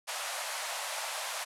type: band-pass noise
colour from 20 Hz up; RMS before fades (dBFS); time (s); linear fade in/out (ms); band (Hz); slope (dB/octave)
pink; -37; 0.07-1.45; 20; 590 to 12000; 48
effects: none